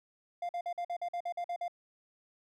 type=tone bursts; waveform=triangle; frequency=698.5 Hz; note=F5; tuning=in tune; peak=-31 dBFS; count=11; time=0.42-1.681 s; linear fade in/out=5 ms; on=71 ms; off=48 ms; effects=none